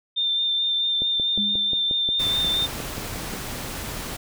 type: tone with vibrato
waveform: sine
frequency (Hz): 3591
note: A7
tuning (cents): +35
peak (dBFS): -20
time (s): 0.16-2.67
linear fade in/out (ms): 20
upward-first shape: sine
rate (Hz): 4.6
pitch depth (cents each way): 16
type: click train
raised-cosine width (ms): 2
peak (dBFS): -20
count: 14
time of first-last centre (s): 1.02-3.337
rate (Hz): 5.61
type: tone with exponential decay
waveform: sine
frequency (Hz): 205.3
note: G#3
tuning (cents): -20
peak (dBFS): -24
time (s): 1.38-1.94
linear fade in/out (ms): 5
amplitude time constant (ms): 120
type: noise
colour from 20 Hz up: pink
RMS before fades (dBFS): -32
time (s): 2.19-4.17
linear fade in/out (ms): 10
effects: none